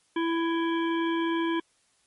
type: harmonic tone with a mistuned harmonic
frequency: 331.9 Hz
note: E4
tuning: 12 cents sharp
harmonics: 1 / 3 / 5 / 7 / 9 / 10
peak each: -25 / -32 / -36 / -41 / -43 / -43 dBFS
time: 0.16-1.6 s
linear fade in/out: 5 ms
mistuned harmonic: 9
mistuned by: +66 cents
effects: white hiss -67 dBFS RMS until 2.06 s + MP3 48 kbps